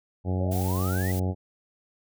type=harmonic tone; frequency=92.5 Hz; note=F#2; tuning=in tune; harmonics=1 / 2 / 3 / 4 / 5 / 6 / 7 / 8 / 9; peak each=-25 / -31 / -35 / -37 / -39 / -41 / -42 / -43 / -44 dBFS; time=0.24-1.35 s; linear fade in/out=50 ms
type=exponential sweep; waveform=sine; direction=up; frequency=530 to 2029 Hz; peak=-35 dBFS; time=0.4-1.12 s; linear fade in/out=10 ms
type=noise; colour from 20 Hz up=blue; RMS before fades=-38 dBFS; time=0.51-1.2 s; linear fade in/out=10 ms
effects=none